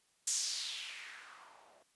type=noise with low-pass filter sweep; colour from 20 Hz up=violet; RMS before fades=-42 dBFS; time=0.27-1.83 s; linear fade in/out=5 ms; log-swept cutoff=7400 to 560 Hz; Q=2.8; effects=white hiss -73 dBFS RMS until 1.95 s + resampled to 24000 Hz